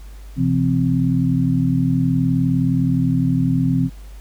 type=tone cluster; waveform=sine; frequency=129.1 / 168.5 / 260.5 Hz; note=C3 / E3 / C4; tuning=-23 / +38 / -7 cents; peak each=-19 dBFS; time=0.36-3.9 s; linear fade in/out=50 ms; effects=added 50 Hz sine -34 dBFS peak until 4.2 s + pink hiss -50 dBFS RMS until 4.2 s